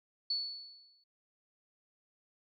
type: tone with exponential decay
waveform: sine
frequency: 4435 Hz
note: C#8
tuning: in tune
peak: -29 dBFS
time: 0.3-1.04 s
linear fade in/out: 5 ms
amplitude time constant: 160 ms
effects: none